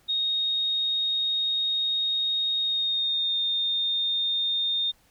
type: tone with pitch glide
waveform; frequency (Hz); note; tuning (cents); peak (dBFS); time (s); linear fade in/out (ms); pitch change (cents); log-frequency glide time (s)
sine; 3729 to 3650; A#7 to A#7; 0 to -37; -23; 0.08-4.92; 20; -37; 2.6-3.38
effects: pink hiss -62 dBFS RMS until 5.1 s